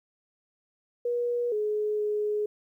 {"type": "tone with pitch steps", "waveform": "sine", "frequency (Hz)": [481.4, 422.9, 419.9], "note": ["B4", "G#4", "G#4"], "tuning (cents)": [-44, 31, 19], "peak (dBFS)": -25, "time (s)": [1.05, 2.46], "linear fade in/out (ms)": 5, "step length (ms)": 470, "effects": ["11-bit"]}